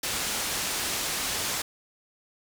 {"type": "low-pass noise", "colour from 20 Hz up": "white", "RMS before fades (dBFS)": -30, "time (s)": [0.03, 1.62], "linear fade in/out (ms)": 5, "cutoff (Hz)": 8800, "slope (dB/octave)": 12, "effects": []}